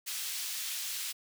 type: high-pass noise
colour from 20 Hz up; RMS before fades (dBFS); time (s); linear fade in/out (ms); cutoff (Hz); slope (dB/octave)
pink; -37; 0.06-1.13; 20; 3200; 12
effects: none